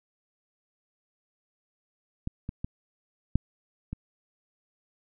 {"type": "clicks", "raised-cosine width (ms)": 5, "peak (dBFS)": [-18, -21, -19, -9, -21], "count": 5, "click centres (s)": [2.274, 2.491, 2.645, 3.356, 3.93], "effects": []}